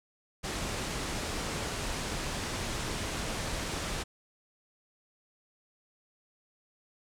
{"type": "low-pass noise", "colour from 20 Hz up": "pink", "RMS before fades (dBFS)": -35, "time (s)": [0.43, 4.04], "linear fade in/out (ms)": 20, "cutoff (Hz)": 9300, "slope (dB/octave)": 24, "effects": []}